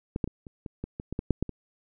clicks, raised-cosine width 3 ms, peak -16 / -13 / -23 / -30 / -24 / -20 / -21 / -20 / -16 / -9 / -13 / -22 dBFS, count 12, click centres 0.161 / 0.242 / 0.276 / 0.468 / 0.662 / 0.84 / 0.999 / 1.126 / 1.191 / 1.307 / 1.426 / 1.493 s, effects none

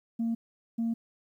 sine tone pair in turn, 229.7 / 229.7 Hz, A#3 / A#3, -25 / -25 cents, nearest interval unison, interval 0 cents, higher neither, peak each -25 dBFS, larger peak neither, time 0.19-0.35 / 0.78-0.94 s, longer neither, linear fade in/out 10 ms, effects tanh soft clip ceiling -24 dBFS + 11-bit

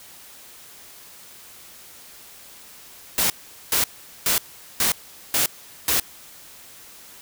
white noise bursts, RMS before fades -20 dBFS, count 6, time 3.18-6 s, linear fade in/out 2 ms, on 120 ms, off 420 ms, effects white hiss -45 dBFS RMS until 7.21 s

